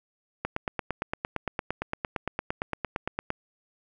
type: click train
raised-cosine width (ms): 0.5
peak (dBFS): -13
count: 26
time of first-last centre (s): 0.45-3.304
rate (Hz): 8.76
effects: none